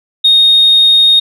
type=tone; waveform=sine; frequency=3711 Hz; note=A#7; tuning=9 cents flat; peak=-3 dBFS; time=0.24-1.2 s; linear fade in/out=10 ms; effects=tanh soft clip ceiling 0 dBFS